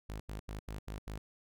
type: tone bursts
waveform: sawtooth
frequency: 52.4 Hz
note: G#1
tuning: 16 cents sharp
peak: -36 dBFS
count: 6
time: 0.09-1.18 s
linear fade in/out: 5 ms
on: 110 ms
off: 86 ms
effects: none